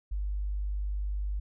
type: tone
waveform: sine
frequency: 50 Hz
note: G1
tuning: 35 cents sharp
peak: -29 dBFS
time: 0.11-1.4 s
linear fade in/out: 10 ms
effects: none